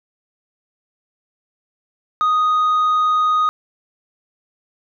triangle tone with tanh clipping, 1244.5 Hz, D#6, in tune, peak -14 dBFS, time 2.21-3.49 s, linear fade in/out 0 ms, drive 7 dB, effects none

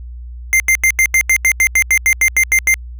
square tone bursts, 2093 Hz, C7, in tune, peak -9 dBFS, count 15, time 0.53-2.741 s, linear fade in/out 0 ms, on 69 ms, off 84 ms, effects added 60 Hz sine -27 dBFS peak until 2.99 s

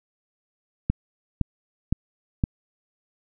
click train, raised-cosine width 5 ms, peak -8 dBFS, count 4, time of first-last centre 0.9-2.438 s, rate 1.95 Hz, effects none

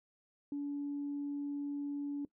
sine tone, 286.2 Hz, D4, 45 cents flat, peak -34 dBFS, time 0.52-2.25 s, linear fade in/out 2 ms, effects noise-tail reverb RT60 0.1 s tail -20 dB re dry + tanh soft clip ceiling -31 dBFS

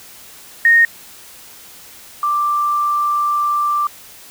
sine tone pair in turn, 1853 / 1178.5 Hz, A#6 / D6, -11 / +6 cents, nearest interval minor sixth, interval 783 cents, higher first, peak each -7 / -14 dBFS, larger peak first, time 0.65-0.85 / 2.23-3.87 s, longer second, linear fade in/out 2 ms, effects white hiss -40 dBFS RMS until 4.3 s

